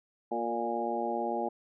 harmonic tone with a mistuned harmonic, 117.7 Hz, A#2, 17 cents sharp, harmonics 2 / 3 / 4 / 5 / 6 / 7, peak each -38 / -36 / -38 / -37 / -37 / -34 dBFS, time 0.31-1.49 s, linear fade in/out 10 ms, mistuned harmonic 4, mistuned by -26 cents, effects none

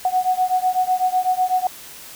sine beating tone pair, 735 / 743 Hz, F#5 / F#5, -12 / +7 cents, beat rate 8 Hz, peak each -19 / -20 dBFS, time 0.05-1.67 s, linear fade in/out 2 ms, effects white hiss -39 dBFS RMS until 2.15 s

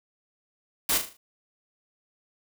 white noise with echo, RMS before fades -24 dBFS, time 0.89-0.98 s, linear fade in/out 5 ms, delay 38 ms, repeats 5, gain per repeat -7 dB, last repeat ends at 1.17 s, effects none

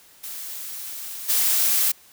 blue noise with level steps, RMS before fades -34 / -20 dBFS, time 0.23-1.92 s, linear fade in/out 10 ms, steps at 1.28 s, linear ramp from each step 20 ms, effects white hiss -52 dBFS RMS until 2.12 s

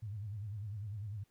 sine tone with vibrato, 103.83 Hz, G#2, in tune, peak -39 dBFS, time 0.02-1.24 s, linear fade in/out 10 ms, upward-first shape sine, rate 10 Hz, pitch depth 130 cents each way, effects pink hiss -75 dBFS RMS until 1.3 s

